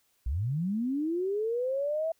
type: linear sweep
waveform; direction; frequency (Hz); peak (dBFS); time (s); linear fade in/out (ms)
sine; up; 53 to 661; -27; 0.26-2.12; 5
effects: white hiss -71 dBFS RMS until 2.19 s